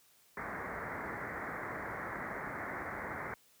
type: low-pass noise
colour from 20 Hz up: white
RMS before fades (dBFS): -41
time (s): 0.37-3.34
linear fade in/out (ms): 2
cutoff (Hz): 2100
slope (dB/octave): 96
effects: white hiss -66 dBFS RMS until 3.6 s + high-pass 60 Hz 12 dB/octave